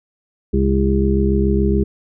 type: harmonic tone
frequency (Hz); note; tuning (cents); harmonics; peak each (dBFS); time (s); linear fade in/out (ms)
67.1; C2; +44; 1 / 2 / 3 / 5 / 6; -17 / -24 / -18 / -22 / -20; 0.53-1.84; 10
effects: none